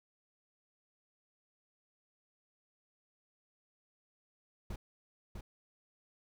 brown noise with echo, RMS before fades -40 dBFS, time 4.7-4.76 s, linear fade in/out 5 ms, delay 650 ms, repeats 1, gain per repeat -4 dB, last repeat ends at 5.41 s, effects none

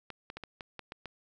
clicks, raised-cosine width 0.3 ms, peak -25 dBFS, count 8, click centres 0.103 / 0.301 / 0.37 / 0.437 / 0.608 / 0.793 / 0.921 / 1.057 s, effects none

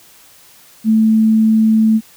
sine tone, 220 Hz, A3, in tune, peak -8 dBFS, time 0.84-2.01 s, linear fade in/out 50 ms, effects white hiss -45 dBFS RMS until 2.16 s

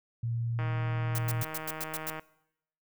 sine tone, 116.54 Hz, A#2, in tune, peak -29 dBFS, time 0.23-1.43 s, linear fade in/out 5 ms
click train, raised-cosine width 0.5 ms, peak -24 dBFS, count 253, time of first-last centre 0.59-2.195 s, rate 157 Hz
blue noise bursts, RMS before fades -35 dBFS, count 8, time 1.15-2.101 s, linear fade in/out 2 ms, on 34 ms, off 97 ms
effects noise-tail reverb RT60 0.8 s tail -21 dB re dry

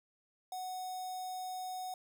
square tone with notch filter, 740 Hz, F#5, in tune, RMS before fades -41 dBFS, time 0.52-1.94 s, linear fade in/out 2 ms, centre 2300 Hz, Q 1.2, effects none

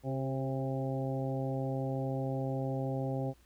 harmonic tone with a mistuned harmonic, 133.5 Hz, C3, 35 cents sharp, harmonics 1 / 2 / 3 / 4 / 5 / 6, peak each -34 / -38 / -42 / -39 / -44 / -44 dBFS, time 0.03-3.34 s, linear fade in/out 50 ms, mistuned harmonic 3, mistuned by -25 cents, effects added 60 Hz sine -61 dBFS peak until 3.45 s + pink hiss -67 dBFS RMS until 3.45 s

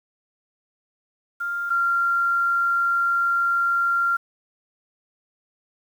sine tone pair in turn, 1396.9 / 1383.3 Hz, F6 / F6, 0 / -17 cents, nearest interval unison, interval 17 cents, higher first, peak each -24 / -18 dBFS, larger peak second, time 1.4-1.7 / 1.7-4.17 s, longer second, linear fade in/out 10 ms, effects 8-bit

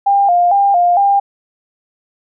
sine tone with vibrato, 750 Hz, F#5, 23 cents sharp, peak -8 dBFS, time 0.06-1.2 s, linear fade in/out 10 ms, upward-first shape square, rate 2.2 Hz, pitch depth 110 cents each way, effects none

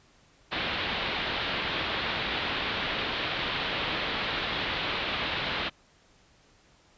white low-pass noise, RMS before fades -31 dBFS, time 0.51-5.7 s, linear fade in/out 20 ms, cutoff 3900 Hz, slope 48 dB/octave, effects pink hiss -61 dBFS RMS until 6.97 s + resampled to 16000 Hz

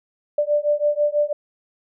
sine beating tone pair, 587.3 / 593.4 Hz, D5 / D5, 0 / +18 cents, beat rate 6.1 Hz, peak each -20 dBFS, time 0.38-1.33 s, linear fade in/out 5 ms, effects none

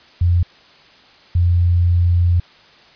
sine tone pair in turn, 87.31 / 87.31 Hz, F2 / F2, 0 / 0 cents, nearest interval unison, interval 0 cents, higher neither, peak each -11 dBFS, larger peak neither, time 0.21-0.43 / 1.35-2.4 s, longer second, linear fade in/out 5 ms, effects white hiss -47 dBFS RMS until 2.95 s + resampled to 11025 Hz

